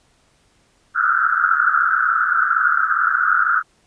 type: band-pass noise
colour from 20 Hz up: pink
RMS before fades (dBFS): -17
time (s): 0.94-3.63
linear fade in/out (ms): 50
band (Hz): 1300 to 1500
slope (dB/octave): 96
effects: pink hiss -59 dBFS RMS until 3.86 s + resampled to 22050 Hz